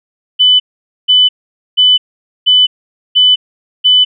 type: tone bursts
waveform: sine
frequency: 3000 Hz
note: F#7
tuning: 23 cents sharp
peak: -4 dBFS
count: 6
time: 0.39-4.05 s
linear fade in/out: 20 ms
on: 210 ms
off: 480 ms
effects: none